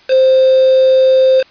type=tone with quantisation; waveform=sine; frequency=523.3 Hz; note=C5; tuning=in tune; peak=-6 dBFS; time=0.08-1.44 s; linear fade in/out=50 ms; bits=3; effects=white hiss -45 dBFS RMS until 1.5 s + resampled to 11025 Hz